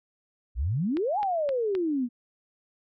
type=exponential two-way sweep; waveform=sine; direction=up then down; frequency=53.1 to 862 to 231.9 Hz; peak=-24 dBFS; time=0.55-2.09 s; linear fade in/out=50 ms; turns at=1.19 s
type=click train; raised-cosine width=0.3 ms; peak=-22 dBFS; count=4; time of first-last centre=0.97-1.751 s; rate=3.84 Hz
effects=none